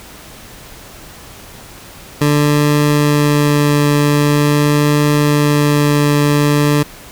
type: tone with vibrato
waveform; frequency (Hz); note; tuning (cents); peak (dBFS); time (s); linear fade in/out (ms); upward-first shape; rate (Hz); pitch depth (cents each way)
20% pulse; 146.83; D3; 0; -5; 2.21-6.83; 5; triangle; 0.44; 10
effects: pink hiss -36 dBFS RMS until 7.11 s